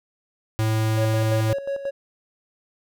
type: tone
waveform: square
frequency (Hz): 110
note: A2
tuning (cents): 0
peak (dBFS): -20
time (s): 0.59-1.53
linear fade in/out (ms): 0
type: tone with tremolo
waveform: triangle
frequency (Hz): 554.4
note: C#5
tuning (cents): 0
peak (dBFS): -21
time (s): 0.96-1.91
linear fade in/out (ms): 20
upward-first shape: square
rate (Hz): 5.6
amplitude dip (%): 65
effects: none